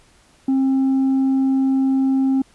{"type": "tone with tanh clipping", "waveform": "triangle", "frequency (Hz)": 266.8, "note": "C4", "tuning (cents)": 34, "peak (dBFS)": -15, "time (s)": [0.48, 2.42], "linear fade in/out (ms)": 5, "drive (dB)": 7, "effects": ["pink hiss -54 dBFS RMS until 2.54 s", "resampled to 24000 Hz"]}